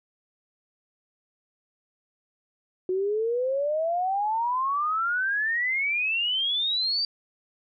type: exponential sweep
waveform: sine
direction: up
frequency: 363.3 to 4699 Hz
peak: -23 dBFS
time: 2.89-7.05 s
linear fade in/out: 2 ms
effects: none